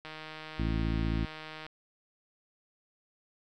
click train, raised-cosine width 0.3 ms, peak -27 dBFS, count 253, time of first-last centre 0.05-1.665 s, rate 156 Hz
harmonic tone, 55.5 Hz, A1, 16 cents sharp, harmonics 1 / 2 / 3 / 4 / 5 / 6, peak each -31 / -34 / -36 / -37 / -38 / -39 dBFS, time 0.58-1.26 s, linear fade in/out 20 ms
effects none

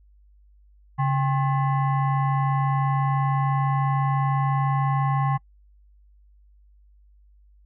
sine tone with frequency modulation, 138.59 Hz, C#3, in tune, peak -19 dBFS, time 0.98-5.38 s, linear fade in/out 20 ms, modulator 934 Hz, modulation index 0.82, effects noise-tail reverb RT60 0.1 s tail -26 dB re dry + added 50 Hz sine -52 dBFS peak until 7.65 s

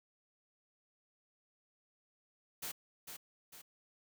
white noise with echo, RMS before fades -42 dBFS, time 2.62-2.72 s, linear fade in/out 10 ms, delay 450 ms, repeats 2, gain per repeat -6 dB, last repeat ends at 3.62 s, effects none

